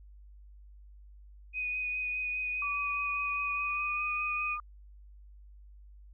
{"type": "tone with vibrato", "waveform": "sine", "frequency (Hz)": 2489, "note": "D#7", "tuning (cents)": 0, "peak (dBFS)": -31, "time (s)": [1.53, 4.58], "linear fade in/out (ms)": 50, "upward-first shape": "triangle", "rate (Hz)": 4.9, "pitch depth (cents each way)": 18}
{"type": "tone with pitch glide", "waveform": "sine", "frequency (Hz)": [1152, 1210], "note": ["D6", "D#6"], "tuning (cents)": [-34, -49], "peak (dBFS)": -35, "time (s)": [2.62, 4.6], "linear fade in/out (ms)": 2, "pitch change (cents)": 85, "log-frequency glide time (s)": [3.52, 4.08]}
{"effects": ["added 50 Hz sine -50 dBFS peak until 6.13 s"]}